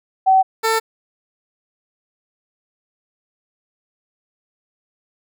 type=tone pair in turn; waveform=sine / 15% pulse; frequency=762 / 446.9 Hz; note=G5 / A4; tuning=-49 / +27 cents; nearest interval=major sixth; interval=924 cents; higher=first; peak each=-9 dBFS; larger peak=neither; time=0.26-0.43 / 0.63-0.8 s; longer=neither; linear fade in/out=20 ms; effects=none